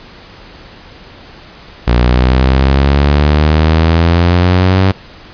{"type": "exponential sweep", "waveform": "sawtooth", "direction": "up", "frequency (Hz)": [59.2, 96.4], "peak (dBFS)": -3, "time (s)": [1.87, 4.92], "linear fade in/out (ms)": 10, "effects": ["pink hiss -36 dBFS RMS until 5.33 s", "resampled to 11025 Hz"]}